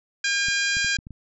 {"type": "harmonic tone", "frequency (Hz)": 806, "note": "G5", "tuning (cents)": 48, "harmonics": [2, 3, 4, 5, 6, 7, 8, 9], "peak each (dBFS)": [-24, -28, -31, -33, -30, -35, -37, -33], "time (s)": [0.24, 0.97], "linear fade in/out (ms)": 5}
{"type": "clicks", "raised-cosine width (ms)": 5, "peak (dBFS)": -26, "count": 6, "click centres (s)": [0.485, 0.769, 0.846, 0.988, 1.069, 1.107]}
{"effects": []}